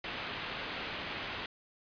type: low-pass noise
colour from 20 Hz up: white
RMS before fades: -40 dBFS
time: 0.04-1.46 s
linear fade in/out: 2 ms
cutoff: 3400 Hz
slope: 24 dB/octave
effects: resampled to 11025 Hz